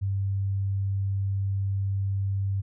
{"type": "tone", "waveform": "sine", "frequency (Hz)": 98, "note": "G2", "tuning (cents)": 0, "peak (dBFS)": -24, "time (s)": [0.01, 2.62], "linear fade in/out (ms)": 20, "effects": []}